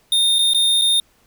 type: tone with dropouts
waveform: square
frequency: 3653 Hz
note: A#7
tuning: 36 cents flat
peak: -14 dBFS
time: 0.12-1 s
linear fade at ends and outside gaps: 2 ms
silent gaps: 0.386-0.39 / 0.535-0.546 / 0.814-0.818 s
effects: pink hiss -58 dBFS RMS until 1.26 s